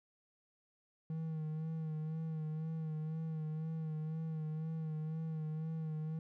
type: tone with vibrato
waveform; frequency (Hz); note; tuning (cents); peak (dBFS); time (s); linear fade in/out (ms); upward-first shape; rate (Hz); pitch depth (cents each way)
triangle; 158; D#3; +27; -35; 1.1-6.19; 2; sine; 2; 37
effects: none